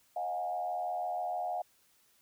sine tone with frequency modulation, 720 Hz, F#5, 47 cents flat, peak -32 dBFS, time 0.16-1.62 s, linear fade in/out 5 ms, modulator 86.2 Hz, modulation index 0.88, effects white hiss -68 dBFS RMS until 2.21 s

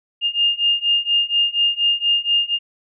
sine beating tone pair, 2820 / 2824.2 Hz, F7 / F7, +16 / +19 cents, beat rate 4.2 Hz, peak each -19 / -18 dBFS, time 0.21-2.59 s, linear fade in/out 50 ms, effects none

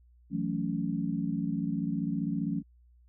sine chord, F# minor seventh, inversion third, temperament equal with one note detuned, 164.81 / 185 / 220 / 280.4 Hz, E3 / F#3 / A3 / C#4, 0 / 0 / 0 / +20 cents, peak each -34 dBFS, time 0.3-2.63 s, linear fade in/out 50 ms, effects added 60 Hz sine -57 dBFS peak until 3.08 s

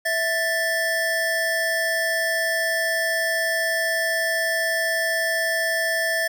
square tone pair together, 656 / 1764 Hz, E5 / A6, -9 / +4 cents, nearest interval octave + perfect fourth, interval 1713 cents, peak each -26 / -23 dBFS, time 0.05-6.28 s, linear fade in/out 10 ms, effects 10-bit

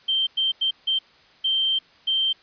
sine tone bursts at uneven times, 3136 Hz, G7, in tune, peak -19 dBFS, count 6, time 0.08-0.27 / 0.37-0.52 / 0.61-0.71 / 0.87-0.99 / 1.44-1.79 / 2.07-2.33 s, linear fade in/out 10 ms, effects white hiss -54 dBFS RMS until 2.42 s + resampled to 11025 Hz

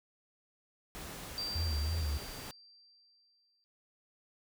pink noise, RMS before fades -45 dBFS, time 0.95-2.51 s, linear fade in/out 0 ms
sine tone with exponential decay, 4699 Hz, D8, in tune, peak -34 dBFS, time 1.38-3.64 s, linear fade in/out 0 ms, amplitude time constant 490 ms
sine tone with vibrato, 77.78 Hz, D#2, in tune, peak -31 dBFS, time 1.55-2.18 s, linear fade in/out 10 ms, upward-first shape sine, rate 3.1 Hz, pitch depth 120 cents each way
effects none

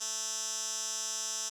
10% pulse tone with band-pass filter, 220 Hz, A3, in tune, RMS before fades -36 dBFS, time 0-1.5 s, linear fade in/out 20 ms, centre 6500 Hz, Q 7.3, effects none

